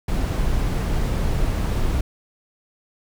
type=noise; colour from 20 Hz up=brown; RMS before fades=-21 dBFS; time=0.08-2.01 s; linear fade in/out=5 ms; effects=none